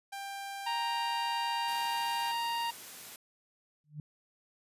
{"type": "tone with pitch glide", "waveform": "sawtooth", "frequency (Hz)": [792, 797.5], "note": ["G5", "G5"], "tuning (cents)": [18, 30], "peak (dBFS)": -35, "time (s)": [0.12, 2.32], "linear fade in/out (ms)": 10, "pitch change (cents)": 12, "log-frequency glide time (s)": [1.21, 2.11]}
{"type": "harmonic tone", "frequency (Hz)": 934, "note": "A#5", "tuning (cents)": 3, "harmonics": [1, 2, 3, 4, 5], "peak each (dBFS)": [-32, -43, -39, -46, -44], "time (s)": [0.66, 2.71], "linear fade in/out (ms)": 10}
{"type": "high-pass noise", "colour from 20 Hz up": "white", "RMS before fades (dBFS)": -47, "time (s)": [1.68, 3.16], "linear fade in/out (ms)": 2, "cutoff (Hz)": 120, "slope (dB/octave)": 12}
{"type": "tone with exponential growth", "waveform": "sine", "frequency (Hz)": 150, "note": "D3", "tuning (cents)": 37, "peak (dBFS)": -35, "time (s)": [3.84, 4], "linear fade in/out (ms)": 2, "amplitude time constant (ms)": 33}
{"effects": ["resampled to 32000 Hz"]}